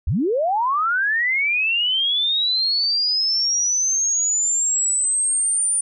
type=linear sweep; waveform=sine; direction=up; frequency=50.7 to 9340 Hz; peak=-17 dBFS; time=0.07-5.81 s; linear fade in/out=5 ms; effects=none